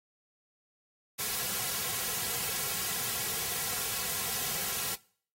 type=noise with comb filter; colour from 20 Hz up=white; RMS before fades=-33 dBFS; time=1.18-4.96 s; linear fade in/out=20 ms; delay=3.3 ms; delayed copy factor=-0.65; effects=noise-tail reverb RT60 0.5 s tail -22 dB re dry + AAC 48 kbps